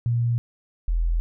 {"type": "tone pair in turn", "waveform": "sine", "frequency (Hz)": [118.5, 41.9], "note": ["A#2", "E1"], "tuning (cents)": [29, 29], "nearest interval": "octave + tritone", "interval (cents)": 1800, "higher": "first", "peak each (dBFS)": -19, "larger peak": "neither", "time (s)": [[0.06, 0.38], [0.88, 1.2]], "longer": "neither", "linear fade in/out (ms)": 0, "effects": []}